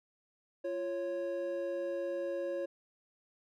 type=tone pair together; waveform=triangle; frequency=346.1 / 551 Hz; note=F4 / C#5; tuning=-16 / -11 cents; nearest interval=minor sixth; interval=805 cents; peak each=-37 / -33 dBFS; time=0.64-2.66 s; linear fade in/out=10 ms; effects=none

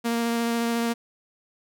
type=tone with vibrato; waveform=sawtooth; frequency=233.1 Hz; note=A#3; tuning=in tune; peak=-19 dBFS; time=0.04-0.94 s; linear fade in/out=20 ms; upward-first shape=sine; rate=14 Hz; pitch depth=10 cents each way; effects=none

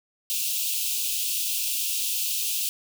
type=high-pass noise; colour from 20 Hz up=white; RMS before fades=-27 dBFS; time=0.3-2.69 s; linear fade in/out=0 ms; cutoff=2500 Hz; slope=96 dB/octave; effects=none

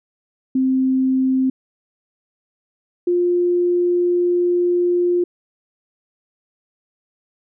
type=tone pair in turn; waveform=sine; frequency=261.6 / 352.6 Hz; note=C4 / F4; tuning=0 / +17 cents; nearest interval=perfect fourth; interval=517 cents; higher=second; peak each=-14 dBFS; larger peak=neither; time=0.55-1.5 / 3.07-5.24 s; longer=second; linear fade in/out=5 ms; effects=none

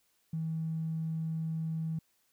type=tone with tanh clipping; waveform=triangle; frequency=160.9 Hz; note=E3; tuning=42 cents flat; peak=-31 dBFS; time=0.33-1.99 s; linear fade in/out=5 ms; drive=2 dB; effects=white hiss -73 dBFS RMS until 2.32 s

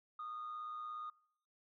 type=tone with amplitude modulation; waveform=sine; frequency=1232 Hz; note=D#6; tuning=17 cents flat; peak=-39 dBFS; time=0.19-1.1 s; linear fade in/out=5 ms; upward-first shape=sine; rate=117 Hz; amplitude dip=45%; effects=noise-tail reverb RT60 0.7 s tail -25 dB re dry + tanh soft clip ceiling -39 dBFS

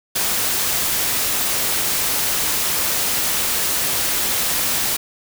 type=noise; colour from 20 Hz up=white; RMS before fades=-20 dBFS; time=0.15-4.97 s; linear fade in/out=10 ms; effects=none

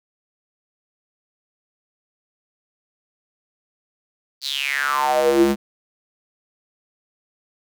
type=tone with high-pass filter sweep; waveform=square; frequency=69.3 Hz; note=C#2; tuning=in tune; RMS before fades=-19 dBFS; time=4.41-5.56 s; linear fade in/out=50 ms; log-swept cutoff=4600 to 230 Hz; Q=7.5; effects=none

